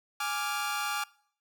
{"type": "chord", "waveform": "sawtooth", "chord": "D diminished", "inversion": "second", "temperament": "equal", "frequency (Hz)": [830.6, 1174.7, 1396.9], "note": ["Ab5", "D6", "F6"], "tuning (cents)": [0, 0, 0], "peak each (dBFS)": -31, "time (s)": [0.2, 1.04], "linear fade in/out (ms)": 5, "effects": ["noise-tail reverb RT60 0.6 s tail -23 dB re dry"]}